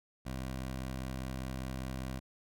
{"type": "tone", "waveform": "15% pulse", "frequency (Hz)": 65, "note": "C2", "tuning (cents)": -11, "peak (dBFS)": -31, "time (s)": [0.25, 2.2], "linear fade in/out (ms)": 20, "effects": []}